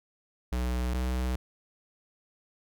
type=tone pair in turn; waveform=square; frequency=61.7 / 63 Hz; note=B1 / B1; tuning=-1 / +35 cents; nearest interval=unison; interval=36 cents; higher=second; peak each=-28 / -28 dBFS; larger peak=neither; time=0.52-0.94 / 0.94-1.36 s; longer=neither; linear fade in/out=5 ms; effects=none